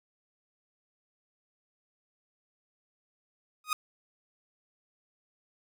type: tone with exponential growth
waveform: sawtooth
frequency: 1244.5 Hz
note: D#6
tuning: in tune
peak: -19 dBFS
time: 3.64-3.73 s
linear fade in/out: 2 ms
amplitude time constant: 19 ms
effects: none

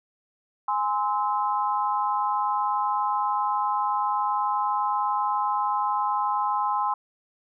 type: chord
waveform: sine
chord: Ab augmented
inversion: none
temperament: just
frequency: 830.6 / 1038.3 / 1297.8 Hz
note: Ab5 / C6 / E6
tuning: 0 / -14 / -27 cents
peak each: -26 / -25 / -31 dBFS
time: 0.68-6.94 s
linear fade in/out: 5 ms
effects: none

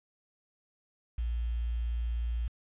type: tone with quantisation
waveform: sine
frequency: 58.27 Hz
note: A#1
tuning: in tune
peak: -29 dBFS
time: 1.18-2.48 s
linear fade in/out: 5 ms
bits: 9
effects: resampled to 8000 Hz

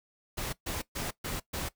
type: noise bursts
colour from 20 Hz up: pink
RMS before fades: -35 dBFS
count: 5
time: 0.37-1.69 s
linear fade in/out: 10 ms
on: 160 ms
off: 130 ms
effects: noise-tail reverb RT60 0.1 s tail -18 dB re dry

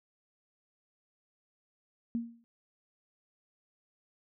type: tone with exponential decay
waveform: sine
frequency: 233.1 Hz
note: A#3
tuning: in tune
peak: -27 dBFS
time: 2.15-2.44 s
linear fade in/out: 0 ms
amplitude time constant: 63 ms
effects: none

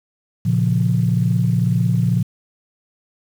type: chord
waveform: sine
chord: Bb minor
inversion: none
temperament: equal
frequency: 116.54 / 138.59 / 174.61 Hz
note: Bb2 / Db3 / F3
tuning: 0 / 0 / 0 cents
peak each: -17 / -20 / -18 dBFS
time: 0.45-2.23 s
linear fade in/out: 10 ms
effects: tanh soft clip ceiling -5 dBFS + 7-bit

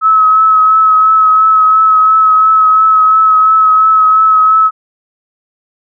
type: tone with vibrato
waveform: sine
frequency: 1288 Hz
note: E6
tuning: 41 cents flat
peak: -4 dBFS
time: 0.01-4.71 s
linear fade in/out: 50 ms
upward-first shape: triangle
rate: 2.9 Hz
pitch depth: 24 cents each way
effects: none

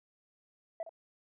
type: tone with echo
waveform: sine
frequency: 659.3 Hz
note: E5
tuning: in tune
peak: -33 dBFS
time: 0.8-0.83 s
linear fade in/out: 2 ms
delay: 63 ms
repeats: 1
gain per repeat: -11 dB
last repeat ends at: 0.893 s
effects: tanh soft clip ceiling -32 dBFS

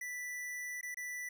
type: tone with dropouts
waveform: square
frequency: 1975 Hz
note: B6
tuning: in tune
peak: -40 dBFS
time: 0.01-1.29 s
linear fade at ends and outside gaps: 5 ms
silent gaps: 0.812-0.829 / 0.945-0.97 s
effects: none

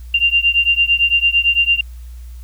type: beating tone pair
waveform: sine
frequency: 2779 / 2787.9 Hz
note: F7 / F7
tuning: -9 / -4 cents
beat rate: 8.9 Hz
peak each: -14 / -15 dBFS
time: 0.14-1.81 s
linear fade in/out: 5 ms
effects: added 60 Hz sine -30 dBFS peak until 2.43 s + white hiss -52 dBFS RMS until 2.43 s

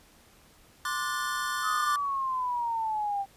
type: chord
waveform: square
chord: D dominant seventh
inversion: third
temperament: equal with one note detuned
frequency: 1046.5 / 1174.7 / 1459.6 / 1760 Hz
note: C6 / D6 / F#6 / A6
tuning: 0 / 0 / -24 / 0 cents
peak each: -36 / -34 / -35 / -38 dBFS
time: 0.85-1.96 s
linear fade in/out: 2 ms
type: exponential sweep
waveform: sine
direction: down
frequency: 1283 to 783 Hz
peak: -27 dBFS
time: 1.62-3.26 s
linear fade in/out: 50 ms
effects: pink hiss -58 dBFS RMS until 3.36 s + resampled to 32000 Hz

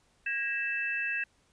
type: tone cluster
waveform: sine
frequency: 1637 / 1893 / 2640 Hz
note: G#6 / A#6 / E7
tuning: -25 / +26 / +2 cents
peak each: -33 / -38 / -32 dBFS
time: 0.26-1.24 s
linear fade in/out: 5 ms
effects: pink hiss -68 dBFS RMS until 1.52 s + resampled to 22050 Hz

